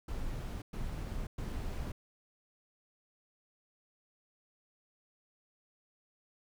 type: noise bursts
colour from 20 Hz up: brown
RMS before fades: -38 dBFS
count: 3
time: 0.08-1.92 s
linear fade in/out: 5 ms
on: 540 ms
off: 110 ms
effects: none